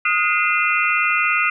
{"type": "tone cluster", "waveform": "sine", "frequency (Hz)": [1251, 1434, 2065, 2437, 2693], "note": ["D#6", "F6", "C7", "D#7", "E7"], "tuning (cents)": [9, 45, -23, -37, 36], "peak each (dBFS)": -22, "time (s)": [0.05, 1.5], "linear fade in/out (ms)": 5, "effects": []}